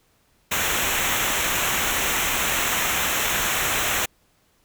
pink noise with comb filter, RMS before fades -23 dBFS, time 0.51-4.06 s, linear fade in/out 10 ms, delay 0.21 ms, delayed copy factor -0.75, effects pink hiss -63 dBFS RMS until 4.64 s

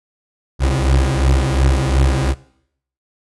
30% pulse beating tone pair, 65.41 / 68.21 Hz, C2 / C#2, 0 / -27 cents, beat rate 2.8 Hz, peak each -13 dBFS, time 0.59-2.35 s, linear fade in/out 50 ms, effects noise-tail reverb RT60 0.7 s tail -21 dB re dry + resampled to 24000 Hz

